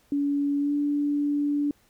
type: tone with pitch glide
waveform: sine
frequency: 284.9 to 289.9 Hz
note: C#4 to D4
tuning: +48 to -22 cents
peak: -22 dBFS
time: 0.12-1.71 s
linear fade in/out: 2 ms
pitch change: +30 cents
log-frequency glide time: 0.59-0.73 s
effects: pink hiss -63 dBFS RMS until 1.89 s